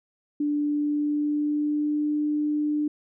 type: tone with pitch glide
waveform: sine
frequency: 293.7 to 298.5 Hz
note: D4 to D4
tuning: 0 to +28 cents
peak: -22 dBFS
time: 0.4-2.88 s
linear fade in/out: 5 ms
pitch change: +28 cents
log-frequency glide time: 0.59-2.12 s
effects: none